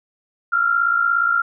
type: tone pair together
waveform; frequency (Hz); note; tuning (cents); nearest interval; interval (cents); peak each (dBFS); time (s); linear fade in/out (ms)
sine; 1339.9 / 1396.9; E6 / F6; +28 / 0; minor second; 72; -21 / -16; 0.52-1.42; 10
effects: none